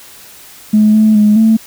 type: tone with pitch steps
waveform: sine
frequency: 213.2 / 216.7 / 210.3 / 221.8 Hz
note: G#3 / A3 / G#3 / A3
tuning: +46 / -26 / +22 / +14 cents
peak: -4 dBFS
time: 0.73-1.57 s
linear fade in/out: 10 ms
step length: 210 ms
effects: tanh soft clip ceiling 0 dBFS + white hiss -37 dBFS RMS until 1.66 s